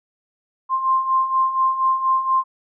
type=beating tone pair; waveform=sine; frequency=1049 / 1053.2 Hz; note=C6 / C6; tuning=+4 / +11 cents; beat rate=4.2 Hz; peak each=-23 / -17 dBFS; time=0.69-2.44 s; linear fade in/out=50 ms; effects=none